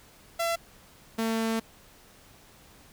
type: tone pair in turn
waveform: sawtooth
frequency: 674 / 224.9 Hz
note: E5 / A3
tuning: +38 / +38 cents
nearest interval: octave + perfect fifth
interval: 1900 cents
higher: first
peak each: -22 dBFS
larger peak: neither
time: 0.39-0.56 / 1.18-1.6 s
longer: second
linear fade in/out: 10 ms
effects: pink hiss -55 dBFS RMS until 2.92 s